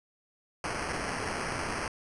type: noise with sample-and-hold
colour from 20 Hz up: violet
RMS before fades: -34 dBFS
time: 0.64-1.88 s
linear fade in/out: 2 ms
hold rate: 3675 Hz
effects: resampled to 24000 Hz